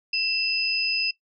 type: tone pair together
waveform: sine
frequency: 2674 / 5023 Hz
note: E7 / D#8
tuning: +24 / +16 cents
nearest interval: major seventh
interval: 1092 cents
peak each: -25 dBFS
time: 0.13-1.11 s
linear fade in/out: 5 ms
effects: noise-tail reverb RT60 0.1 s tail -18 dB re dry